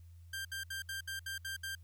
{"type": "tone bursts", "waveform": "sawtooth", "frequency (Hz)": 1582, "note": "G6", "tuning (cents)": 15, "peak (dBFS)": -35, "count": 8, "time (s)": [0.33, 1.752], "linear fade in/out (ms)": 5, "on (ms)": 120, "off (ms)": 66, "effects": ["added 85 Hz sine -52 dBFS peak until 1.83 s", "white hiss -75 dBFS RMS until 1.83 s"]}